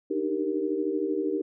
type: chord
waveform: sine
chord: Eb major seventh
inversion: third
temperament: equal with one note detuned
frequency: 298.3 / 311.1 / 392 / 466.2 Hz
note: D4 / Eb4 / G4 / Bb4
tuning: +27 / 0 / 0 / 0 cents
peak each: -33 / -30 / -29 / -32 dBFS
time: 0.1-1.42 s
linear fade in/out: 10 ms
effects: none